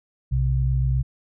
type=tone pair together; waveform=sine; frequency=61.74 / 130.22 Hz; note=B1 / C3; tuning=0 / -8 cents; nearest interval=octave + minor second; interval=1292 cents; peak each=-21 dBFS; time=0.31-1.03 s; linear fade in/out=20 ms; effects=none